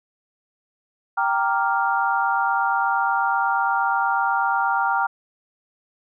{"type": "chord", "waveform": "sine", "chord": "G minor seventh", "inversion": "none", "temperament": "equal", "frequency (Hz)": [784, 932.3, 1174.7, 1396.9], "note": ["G5", "Bb5", "D6", "F6"], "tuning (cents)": [0, 0, 0, 0], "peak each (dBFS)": [-23, -23, -28, -23], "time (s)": [1.17, 5.07], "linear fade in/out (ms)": 10, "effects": []}